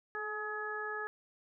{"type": "harmonic tone with a mistuned harmonic", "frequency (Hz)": 423.1, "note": "G#4", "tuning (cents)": 32, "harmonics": [1, 2, 3, 4], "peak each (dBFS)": [-42, -45, -42, -39], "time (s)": [0.15, 1.07], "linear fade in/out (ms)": 0, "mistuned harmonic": 1, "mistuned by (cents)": 20, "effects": []}